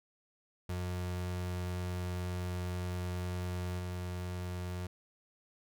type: tone with level steps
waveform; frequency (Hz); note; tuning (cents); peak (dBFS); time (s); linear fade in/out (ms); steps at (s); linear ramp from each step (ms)
35% pulse; 89.8; F2; +49; -33 / -35; 0.69-4.87; 5; 3.78; 20
effects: none

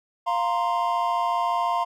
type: chord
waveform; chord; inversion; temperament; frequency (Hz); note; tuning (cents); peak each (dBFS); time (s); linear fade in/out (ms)
triangle; F suspended fourth; none; equal; 698.5 / 932.3 / 1046.5; F5 / Bb5 / C6; 0 / 0 / 0; -24; 0.26-1.85; 20
effects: none

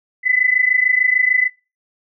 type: tone pair together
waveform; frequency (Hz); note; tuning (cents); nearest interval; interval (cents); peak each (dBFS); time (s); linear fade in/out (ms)
sine; 1993.3 / 2020; B6 / B6; +16 / +39; unison; 23; -16 / -15; 0.23-1.5; 50
effects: noise-tail reverb RT60 0.3 s tail -24 dB re dry

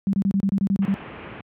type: tone bursts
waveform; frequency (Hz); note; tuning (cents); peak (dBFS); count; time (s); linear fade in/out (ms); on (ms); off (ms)
sine; 196; G3; 0; -17; 10; 0.07-0.941; 0; 61; 29
type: low-pass noise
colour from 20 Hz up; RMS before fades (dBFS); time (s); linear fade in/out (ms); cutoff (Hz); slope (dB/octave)
pink; -37; 0.82-1.41; 2; 2900; 48
effects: high-pass 100 Hz 12 dB/octave

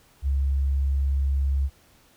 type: tone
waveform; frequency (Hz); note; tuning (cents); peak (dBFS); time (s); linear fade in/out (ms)
sine; 68.6; C#2; -17; -20; 0.22-1.7; 50
effects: pink hiss -58 dBFS RMS until 2.16 s

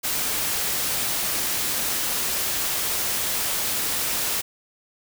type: noise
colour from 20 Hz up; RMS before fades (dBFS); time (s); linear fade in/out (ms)
white; -25; 0.03-4.42; 20
effects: none

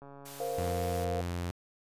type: click train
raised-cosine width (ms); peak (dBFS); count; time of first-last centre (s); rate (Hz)
1; -36; 99; 0.02-0.72; 140
type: high-pass noise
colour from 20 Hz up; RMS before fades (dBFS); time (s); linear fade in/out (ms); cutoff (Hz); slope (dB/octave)
white; -47; 0.25-1.05; 10; 540; 24
type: chord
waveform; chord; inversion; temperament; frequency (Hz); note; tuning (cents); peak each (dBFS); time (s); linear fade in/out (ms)
sine; Bb suspended second; none; equal; 466.2 / 523.3 / 698.5; Bb4 / C5 / F5; 0 / 0 / 0; -36; 0.4-1.21; 2
type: tone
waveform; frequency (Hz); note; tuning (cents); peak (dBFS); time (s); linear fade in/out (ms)
sawtooth; 87.31; F2; 0; -29; 0.58-1.51; 0
effects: resampled to 32000 Hz

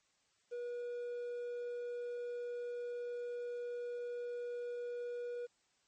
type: tone with quantisation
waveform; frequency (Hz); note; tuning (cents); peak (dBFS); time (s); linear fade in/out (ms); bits
triangle; 483; B4; -39; -37; 0.51-5.47; 20; 11
effects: white hiss -75 dBFS RMS until 5.87 s + MP3 32 kbps

